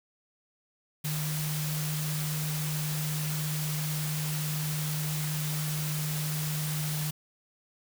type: tone in noise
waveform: sine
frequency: 152.5 Hz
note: D#3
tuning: 34 cents flat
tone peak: -30 dBFS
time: 1.04-7.11 s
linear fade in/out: 10 ms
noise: white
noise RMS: -36 dBFS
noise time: 1.04-7.11 s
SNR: +3 dB
effects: none